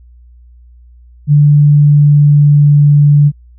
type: tone with pitch glide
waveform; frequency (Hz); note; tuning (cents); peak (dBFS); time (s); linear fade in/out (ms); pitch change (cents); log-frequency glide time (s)
sine; 146.6 to 145.76; D3 to D3; -3 to -13; -3; 1.27-3.32; 50; -10; 1.73-2.83
effects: added 60 Hz sine -37 dBFS peak until 3.58 s